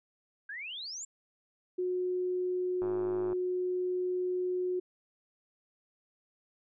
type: exponential sweep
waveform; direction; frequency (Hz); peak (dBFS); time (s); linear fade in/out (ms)
sine; up; 1568 to 7560; -38; 0.49-1.05; 5
type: tone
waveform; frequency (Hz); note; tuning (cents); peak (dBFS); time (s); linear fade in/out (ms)
sine; 363.7; F#4; -30; -29; 1.78-4.8; 10
type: click train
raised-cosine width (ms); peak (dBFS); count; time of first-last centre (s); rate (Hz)
1; -29; 54; 2.82-3.33; 104
effects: none